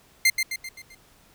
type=tone with echo; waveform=sawtooth; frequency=2096 Hz; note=C7; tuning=2 cents sharp; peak=-12 dBFS; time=0.25-0.3 s; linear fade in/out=5 ms; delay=130 ms; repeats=5; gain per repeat=-6 dB; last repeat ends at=0.95 s; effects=pink hiss -57 dBFS RMS until 1.34 s